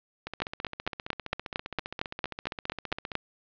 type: two click trains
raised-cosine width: 0.3 ms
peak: -11 / -19 dBFS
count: 13 / 44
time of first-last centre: 0.42-3.153 / 0.27-3.118 s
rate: 4.39 / 15.1 Hz
effects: resampled to 11025 Hz + 7-bit